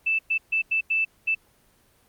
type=tone bursts at uneven times; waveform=sine; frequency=2642 Hz; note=E7; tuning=3 cents sharp; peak=-20 dBFS; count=6; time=0.06-0.19 / 0.3-0.38 / 0.52-0.62 / 0.71-0.81 / 0.9-1.05 / 1.27-1.35 s; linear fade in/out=10 ms; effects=pink hiss -61 dBFS RMS until 2.08 s + Opus 24 kbps